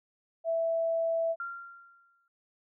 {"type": "tone", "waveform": "sine", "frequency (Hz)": 660, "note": "E5", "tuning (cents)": 2, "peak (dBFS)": -26, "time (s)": [0.44, 1.36], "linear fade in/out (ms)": 50}
{"type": "tone with exponential decay", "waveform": "sine", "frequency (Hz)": 1383, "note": "F6", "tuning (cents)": -17, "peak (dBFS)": -32, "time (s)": [1.4, 2.28], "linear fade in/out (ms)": 2, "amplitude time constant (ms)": 190}
{"effects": []}